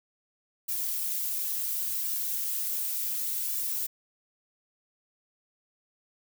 violet noise with flanger, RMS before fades -31 dBFS, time 0.68-3.87 s, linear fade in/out 10 ms, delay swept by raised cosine 1.7 to 6.2 ms, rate 0.7 Hz, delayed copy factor +0.95, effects none

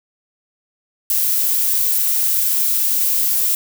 violet noise, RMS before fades -17 dBFS, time 1.1-3.55 s, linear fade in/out 2 ms, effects none

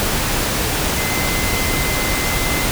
sine tone in noise, 2060 Hz, C7, 28 cents flat, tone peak -25 dBFS, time 0.98-2.65 s, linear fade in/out 0 ms, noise pink, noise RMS -19 dBFS, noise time 0-2.71 s, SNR -9 dB, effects none

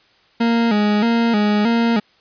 40% pulse tone with vibrato, 220 Hz, A3, in tune, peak -13 dBFS, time 0.4-2 s, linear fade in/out 10 ms, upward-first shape square, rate 1.6 Hz, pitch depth 94 cents each way, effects white hiss -55 dBFS RMS until 2.2 s + resampled to 11025 Hz

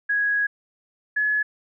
sine tone pair in turn, 1661.2 / 1701 Hz, G#6 / G#6, 0 / +41 cents, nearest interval unison, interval 41 cents, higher second, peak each -19 dBFS, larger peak neither, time 0.09-0.47 / 1.16-1.43 s, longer first, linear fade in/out 10 ms, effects none

